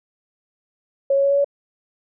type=tone with pitch steps; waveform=sine; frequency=550 / 553.8 / 557.7 / 561.6 / 565.5 Hz; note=C#5 / C#5 / C#5 / C#5 / C#5; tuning=-14 / -2 / +10 / +22 / +34 cents; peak=-14 dBFS; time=1.1-1.445 s; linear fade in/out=5 ms; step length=69 ms; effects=none